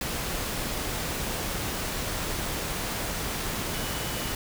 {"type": "tone in noise", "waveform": "sine", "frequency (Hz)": 2960, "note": "F#7", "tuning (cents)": 0, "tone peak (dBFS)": -42, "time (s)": [3.74, 4.32], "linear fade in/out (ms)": 2, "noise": "pink", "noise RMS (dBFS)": -31, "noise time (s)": [0.01, 4.35], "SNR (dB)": -14, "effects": []}